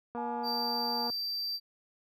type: click train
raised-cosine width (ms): 1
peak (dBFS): -26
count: 227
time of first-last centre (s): 0.15-1.1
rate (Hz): 238
type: tone with vibrato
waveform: sine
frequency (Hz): 858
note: A5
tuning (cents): -44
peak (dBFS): -35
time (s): 0.17-1.08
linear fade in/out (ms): 10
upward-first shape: square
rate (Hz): 14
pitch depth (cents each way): 10
type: tone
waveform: triangle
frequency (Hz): 4679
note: D8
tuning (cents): -7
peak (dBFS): -31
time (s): 0.43-1.6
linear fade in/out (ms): 50
effects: high-pass 80 Hz 12 dB/octave